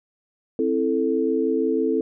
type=chord; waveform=sine; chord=A minor; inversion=first; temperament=just; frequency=264 / 330 / 440 Hz; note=C4 / E4 / A4; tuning=+16 / +2 / 0 cents; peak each=-24 / -24 / -22 dBFS; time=0.59-2.01 s; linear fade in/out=2 ms; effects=none